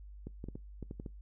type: clicks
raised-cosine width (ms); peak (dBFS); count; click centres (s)
3; -29; 8; 0.27 / 0.441 / 0.486 / 0.555 / 0.827 / 0.911 / 0.999 / 1.062
effects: noise-tail reverb RT60 0.2 s tail -23 dB re dry + added 50 Hz sine -47 dBFS peak until 1.21 s